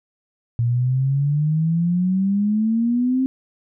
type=exponential sweep; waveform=sine; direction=up; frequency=116.4 to 265.2 Hz; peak=-16 dBFS; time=0.59-3.26 s; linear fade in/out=0 ms; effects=none